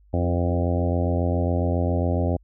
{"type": "harmonic tone with a mistuned harmonic", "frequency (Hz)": 87.31, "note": "F2", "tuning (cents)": 0, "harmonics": [1, 2, 3, 4, 5, 6, 7, 8, 9], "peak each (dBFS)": [-22, -29, -28, -32, -34, -31, -31, -35, -37], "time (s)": [0.13, 2.37], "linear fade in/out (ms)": 10, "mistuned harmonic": 4, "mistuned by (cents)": -18, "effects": ["added 50 Hz sine -52 dBFS peak until 2.43 s"]}